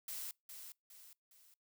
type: noise with echo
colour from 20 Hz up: blue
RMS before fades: -44 dBFS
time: 0.08-0.31 s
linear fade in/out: 2 ms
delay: 410 ms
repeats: 3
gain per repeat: -7 dB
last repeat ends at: 1.54 s
effects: noise-tail reverb RT60 0.2 s tail -25 dB re dry